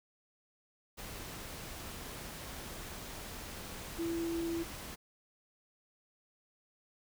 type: tone in noise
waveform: sine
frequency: 334.4 Hz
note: E4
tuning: 25 cents sharp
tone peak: -33 dBFS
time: 3.98-4.64 s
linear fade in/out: 20 ms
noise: pink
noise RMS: -45 dBFS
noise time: 0.97-4.96 s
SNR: +9 dB
effects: none